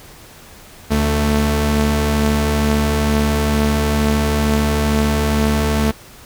sawtooth tone pair together, 73 / 221.2 Hz, D2 / A3, -10 / +9 cents, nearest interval octave + perfect fifth, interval 1919 cents, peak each -13 dBFS, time 0.9-5.92 s, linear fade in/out 20 ms, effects pink hiss -41 dBFS RMS until 6.25 s

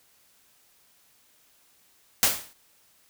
white noise with exponential decay, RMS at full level -17 dBFS, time 2.23-2.53 s, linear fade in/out 0 ms, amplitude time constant 64 ms, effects white hiss -62 dBFS RMS until 3.09 s

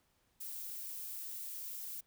violet noise, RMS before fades -44 dBFS, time 0.4-2.01 s, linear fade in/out 10 ms, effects pink hiss -75 dBFS RMS until 2.06 s

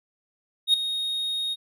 triangle tone with ADSR envelope, 3729 Hz, A#7, in tune, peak -12 dBFS, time 0.67-1.56 s, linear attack 68 ms, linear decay 4 ms, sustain -12 dB, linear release 35 ms, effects none

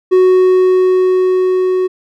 triangle tone with level ramp, 370 Hz, F#4, in tune, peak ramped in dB -3 to -9 dBFS, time 0.11-1.88 s, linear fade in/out 20 ms, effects none

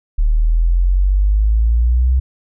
sine exponential sweep, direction up, 36.96 to 65 Hz, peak -10 dBFS, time 0.18-2.2 s, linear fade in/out 10 ms, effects none

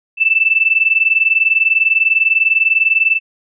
sine tone pair together, 2637 / 2657 Hz, E7 / E7, 0 / +13 cents, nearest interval unison, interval 13 cents, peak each -13 dBFS, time 0.17-3.2 s, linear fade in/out 50 ms, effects none

